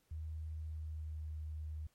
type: tone with pitch glide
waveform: sine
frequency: 78.6 to 77.34 Hz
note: D#2 to D#2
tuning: +18 to -10 cents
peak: -40 dBFS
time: 0.11-1.87 s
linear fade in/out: 5 ms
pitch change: -28 cents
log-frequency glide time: 0.49-1.34 s
effects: pink hiss -75 dBFS RMS until 1.94 s + MP3 64 kbps